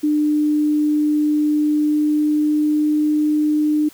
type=tone with pitch glide; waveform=sine; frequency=300 to 302.1 Hz; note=D4 to D4; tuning=+37 to +49 cents; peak=-14 dBFS; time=0.03-3.89 s; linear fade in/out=10 ms; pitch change=+12 cents; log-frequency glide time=1.6-3.1 s; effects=white hiss -46 dBFS RMS until 3.93 s